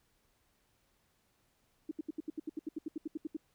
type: tone bursts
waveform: sine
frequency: 311.1 Hz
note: D#4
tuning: in tune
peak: -34 dBFS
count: 16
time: 1.89-3.368 s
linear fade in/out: 5 ms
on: 23 ms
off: 74 ms
effects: pink hiss -74 dBFS RMS until 3.54 s